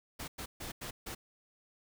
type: noise bursts at uneven times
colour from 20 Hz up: pink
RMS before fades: -42 dBFS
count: 5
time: 0.19-0.28 / 0.38-0.46 / 0.6-0.72 / 0.81-0.91 / 1.06-1.15 s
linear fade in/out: 10 ms
effects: none